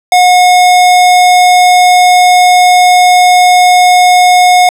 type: tone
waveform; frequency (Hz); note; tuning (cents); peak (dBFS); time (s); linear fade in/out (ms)
square; 724; F#5; -38; -3; 0.12-4.69; 2
effects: low-pass 11000 Hz 12 dB/octave